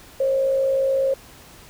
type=tone with frequency modulation; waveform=sine; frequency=538 Hz; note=C5; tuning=48 cents sharp; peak=-17 dBFS; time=0.2-1.14 s; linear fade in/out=5 ms; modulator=56.1 Hz; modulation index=0.35; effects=pink hiss -46 dBFS RMS until 1.69 s